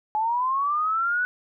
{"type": "linear sweep", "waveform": "sine", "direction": "up", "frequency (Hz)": [845, 1493], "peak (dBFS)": -21, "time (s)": [0.15, 1.25], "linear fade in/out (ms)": 0, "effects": []}